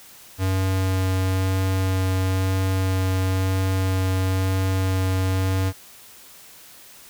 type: tone with vibrato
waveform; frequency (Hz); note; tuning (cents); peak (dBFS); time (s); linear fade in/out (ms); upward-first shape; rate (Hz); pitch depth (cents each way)
square; 94.4; F#2; +35; -20; 0.38-5.73; 50; sine; 1; 8
effects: white hiss -46 dBFS RMS until 7.09 s